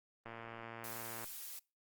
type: click train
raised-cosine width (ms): 0.5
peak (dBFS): -32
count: 114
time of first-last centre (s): 0.26-1.243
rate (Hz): 115
type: noise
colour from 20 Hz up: blue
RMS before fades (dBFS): -47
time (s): 0.84-1.59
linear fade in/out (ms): 0
effects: noise-tail reverb RT60 0.3 s tail -25 dB re dry + Opus 32 kbps